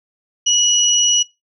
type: tone pair together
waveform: sine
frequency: 2919 / 5860 Hz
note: F#7 / F#8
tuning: -24 / -18 cents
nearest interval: octave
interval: 1206 cents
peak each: -15 dBFS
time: 0.46-1.23 s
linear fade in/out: 10 ms
effects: noise-tail reverb RT60 0.2 s tail -20 dB re dry